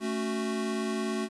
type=chord; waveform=square; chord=F# minor; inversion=first; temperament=equal; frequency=220 / 277.2 / 370 Hz; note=A3 / C#4 / F#4; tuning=0 / 0 / 0 cents; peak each=-32 / -38 / -34 dBFS; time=0-1.29 s; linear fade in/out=50 ms; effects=resampled to 24000 Hz + 10-bit